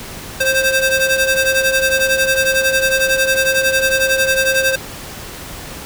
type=ring-modulated tone; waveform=sawtooth; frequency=1051 Hz; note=C6; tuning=7 cents sharp; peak=-6 dBFS; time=0.4-4.76 s; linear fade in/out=10 ms; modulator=520 Hz; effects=pink hiss -31 dBFS RMS until 5.85 s